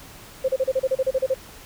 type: tone bursts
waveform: sine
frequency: 525 Hz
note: C5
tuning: 6 cents sharp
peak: -17 dBFS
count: 12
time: 0.44-1.343 s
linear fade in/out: 10 ms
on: 45 ms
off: 33 ms
effects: pink hiss -44 dBFS RMS until 1.65 s